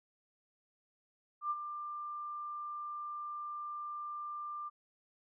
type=tone with ADSR envelope; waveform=sine; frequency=1190 Hz; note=D6; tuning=22 cents sharp; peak=-30 dBFS; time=1.41-4.7 s; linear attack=95 ms; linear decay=40 ms; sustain=-9 dB; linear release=25 ms; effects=none